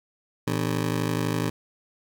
20% pulse ring-modulated tone, 139.9 Hz, C#3, 16 cents sharp, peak -16 dBFS, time 0.47-1.5 s, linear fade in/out 5 ms, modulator 26 Hz, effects none

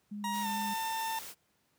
sine tone with vibrato, 205.5 Hz, G#3, 18 cents flat, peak -37 dBFS, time 0.11-0.74 s, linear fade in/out 10 ms, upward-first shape square, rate 4.4 Hz, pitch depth 10 cents each way
40% pulse tone with pitch glide, 946 to 897 Hz, A#5 to A5, +25 to +33 cents, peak -32 dBFS, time 0.24-1.19 s, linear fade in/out 2 ms, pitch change -92 cents, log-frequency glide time 0.42-0.47 s
white noise, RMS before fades -45 dBFS, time 0.31-1.35 s, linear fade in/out 50 ms
effects pink hiss -73 dBFS RMS until 1.78 s + high-pass 100 Hz 12 dB/octave

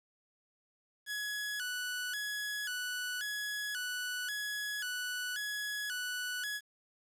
sawtooth tone with vibrato, 1579 Hz, G6, 12 cents sharp, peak -32 dBFS, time 1.06-6.61 s, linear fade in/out 50 ms, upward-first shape square, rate 0.93 Hz, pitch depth 110 cents each way, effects resampled to 32000 Hz + 10-bit

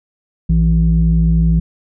sine tone pair together, 58.27 / 164.81 Hz, A#1 / E3, 0 / 0 cents, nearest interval octave + tritone, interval 1800 cents, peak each -11 dBFS, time 0.49-1.6 s, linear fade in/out 10 ms, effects tanh soft clip ceiling -4 dBFS

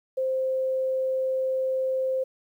sine tone, 523 Hz, C5, 1 cent flat, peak -23 dBFS, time 0.17-2.24 s, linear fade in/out 10 ms, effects 10-bit

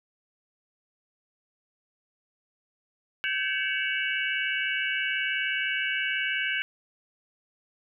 sine tone cluster, 1546 / 1685 / 2253 / 2676 / 2916 Hz, G6 / G#6 / C#7 / E7 / F#7, -24 / +25 / +28 / +25 / -26 cents, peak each -30 / -36 / -31 / -34 / -33 dBFS, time 3.24-6.62 s, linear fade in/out 0 ms, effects none

